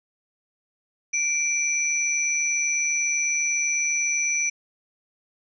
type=tone pair together; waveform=sine; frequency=2342 / 5924 Hz; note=D7 / F#8; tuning=-5 / +1 cents; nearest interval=octave + major third; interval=1606 cents; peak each=-24 dBFS; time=1.13-4.5 s; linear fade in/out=10 ms; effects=none